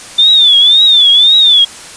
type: tone with vibrato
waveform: sine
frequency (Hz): 3549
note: A7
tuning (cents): +14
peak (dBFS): -3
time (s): 0.18-1.65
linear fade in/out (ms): 10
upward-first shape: triangle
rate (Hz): 1.9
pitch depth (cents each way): 150
effects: white hiss -30 dBFS RMS until 1.96 s + resampled to 22050 Hz